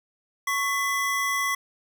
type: tone pair together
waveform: square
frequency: 1108.7 / 2008 Hz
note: C#6 / B6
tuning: 0 / +28 cents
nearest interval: minor seventh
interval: 1028 cents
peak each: -27 dBFS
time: 0.47-1.55 s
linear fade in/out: 5 ms
effects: none